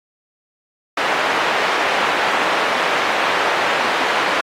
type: band-pass noise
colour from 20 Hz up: pink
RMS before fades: -19 dBFS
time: 0.97-4.41 s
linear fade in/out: 5 ms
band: 650 to 2300 Hz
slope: 12 dB/octave
effects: AAC 48 kbps